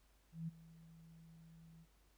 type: tone with ADSR envelope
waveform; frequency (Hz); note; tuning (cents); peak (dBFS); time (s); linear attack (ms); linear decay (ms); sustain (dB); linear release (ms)
sine; 163.7; E3; -12; -39; 0.32-1.86; 160; 18; -19; 37
effects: added 50 Hz sine -70 dBFS peak until 2.17 s + pink hiss -75 dBFS RMS until 2.17 s